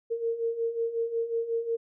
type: beating tone pair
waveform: sine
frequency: 456.8 / 462.3 Hz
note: A#4 / A#4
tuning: -35 / -14 cents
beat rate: 5.5 Hz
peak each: -33 / -28 dBFS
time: 0.1-1.77 s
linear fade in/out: 20 ms
effects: none